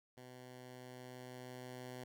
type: tone with level ramp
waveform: 10% pulse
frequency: 126.1 Hz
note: B2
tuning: 36 cents sharp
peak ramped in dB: -45 to -38 dBFS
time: 0.17-2.04 s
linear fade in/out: 5 ms
effects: none